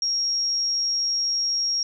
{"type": "tone", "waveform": "sine", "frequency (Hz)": 5588, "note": "F8", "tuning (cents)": 0, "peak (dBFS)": -21, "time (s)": [0.02, 1.83], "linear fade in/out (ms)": 2, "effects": []}